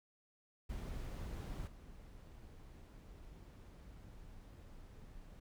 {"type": "noise with level steps", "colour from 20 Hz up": "brown", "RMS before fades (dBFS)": [-44, -55], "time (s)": [0.69, 5.4], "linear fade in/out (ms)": 10, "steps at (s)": 1.67, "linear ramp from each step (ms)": 5, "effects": []}